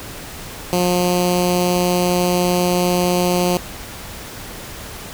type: tone with notch filter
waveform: 10% pulse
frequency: 178.3 Hz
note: F3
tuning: 36 cents sharp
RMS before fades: -17 dBFS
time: 0.73-3.57 s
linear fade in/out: 0 ms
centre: 1500 Hz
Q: 0.67
effects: pink hiss -33 dBFS RMS until 5.13 s